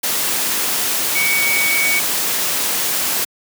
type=tone in noise; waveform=sine; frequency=2248 Hz; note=C#7; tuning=24 cents sharp; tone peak=-16 dBFS; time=1.15-2 s; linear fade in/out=10 ms; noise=white; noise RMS=-19 dBFS; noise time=0.03-3.25 s; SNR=0 dB; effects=high-pass 150 Hz 12 dB/octave